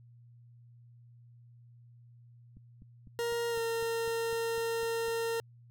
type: click train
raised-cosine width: 5 ms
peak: -39 dBFS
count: 11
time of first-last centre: 2.57-5.083 s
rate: 3.98 Hz
type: tone with pitch glide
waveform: 40% pulse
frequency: 469.3 to 458.8 Hz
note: A#4 to A#4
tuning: +12 to -28 cents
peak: -30 dBFS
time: 3.19-5.4 s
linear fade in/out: 0 ms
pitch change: -40 cents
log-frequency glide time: 3.5-3.58 s
effects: added 119 Hz sine -54 dBFS peak until 5.7 s